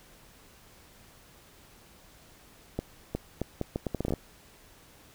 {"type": "accelerating click train", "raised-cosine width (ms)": 2, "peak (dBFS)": -16, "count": 13, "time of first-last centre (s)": [2.79, 4.137], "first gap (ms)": 360, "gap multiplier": 0.74, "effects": ["pink hiss -56 dBFS RMS until 5.14 s"]}